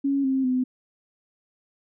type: tone with pitch steps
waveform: sine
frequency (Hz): 277.2 / 265.6 / 254.5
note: C#4 / C4 / C4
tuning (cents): 0 / +26 / -48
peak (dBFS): -20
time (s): 0.04-0.64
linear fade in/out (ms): 10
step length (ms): 200
effects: none